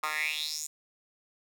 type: tone with high-pass filter sweep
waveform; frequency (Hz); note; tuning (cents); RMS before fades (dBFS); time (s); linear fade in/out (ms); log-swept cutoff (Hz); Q
10% pulse; 153.3; D#3; -25; -33; 0.03-0.67; 5; 1200 to 7600; 5.5
effects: none